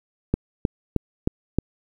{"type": "click train", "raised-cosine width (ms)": 3, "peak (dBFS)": -6, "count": 5, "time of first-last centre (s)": [0.34, 1.586], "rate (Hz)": 3.21, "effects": ["8-bit"]}